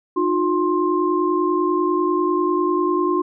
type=tone cluster; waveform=sine; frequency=307.6 / 357.7 / 1056 Hz; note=D#4 / F4 / C6; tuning=-20 / +41 / +16 cents; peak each=-22 / -19 / -22 dBFS; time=0.16-3.22 s; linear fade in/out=10 ms; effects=none